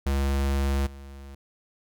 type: tone with level steps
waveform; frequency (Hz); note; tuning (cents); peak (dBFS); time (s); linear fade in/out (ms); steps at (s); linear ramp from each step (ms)
square; 68.9; C#2; -10; -23 / -41; 0.06-1.35; 5; 0.86; 10
effects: none